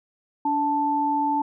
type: tone pair together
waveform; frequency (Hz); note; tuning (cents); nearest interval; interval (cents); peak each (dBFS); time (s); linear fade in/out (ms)
sine; 288.6 / 880; D4 / A5; -30 / 0; octave + perfect fifth; 1930; -26 / -21; 0.45-1.42; 5
effects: none